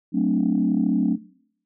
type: chord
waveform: sine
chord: D dominant seventh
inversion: first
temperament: equal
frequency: 185 / 220 / 261.6 / 293.7 Hz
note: F#3 / A3 / C4 / D4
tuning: 0 / 0 / 0 / 0 cents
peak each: -23 dBFS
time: 0.12-1.18 s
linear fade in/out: 50 ms
effects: noise-tail reverb RT60 0.7 s tail -23 dB re dry + tanh soft clip ceiling -10 dBFS